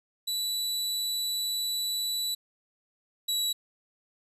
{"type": "tone pair in turn", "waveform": "sawtooth", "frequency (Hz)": [3951, 3915], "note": ["B7", "B7"], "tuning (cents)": [0, -16], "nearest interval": "unison", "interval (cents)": 16, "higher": "first", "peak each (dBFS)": [-25, -23], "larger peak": "second", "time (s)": [[0.27, 2.35], [3.28, 3.53]], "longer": "first", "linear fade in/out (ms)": 10, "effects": ["resampled to 32000 Hz", "10-bit"]}